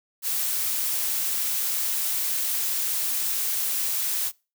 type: noise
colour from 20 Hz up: blue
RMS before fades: -26 dBFS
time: 0.22-4.32 s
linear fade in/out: 50 ms
effects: noise-tail reverb RT60 0.3 s tail -24 dB re dry